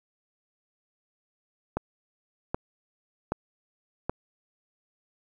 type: click train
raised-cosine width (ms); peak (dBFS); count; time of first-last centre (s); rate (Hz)
1; -13; 4; 1.77-4.096; 1.29
effects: 9-bit